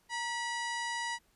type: harmonic tone with a mistuned harmonic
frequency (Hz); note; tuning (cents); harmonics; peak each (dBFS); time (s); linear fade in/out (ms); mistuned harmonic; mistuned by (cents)
972; B5; -28; 1 / 2 / 3 / 4 / 5 / 6 / 7 / 8 / 9 / 10; -37 / -37 / -45 / -47 / -46 / -50 / -50 / -53 / -52 / -55; 0.09-1.19; 50; 1; -71
effects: pink hiss -70 dBFS RMS until 1.35 s + resampled to 32000 Hz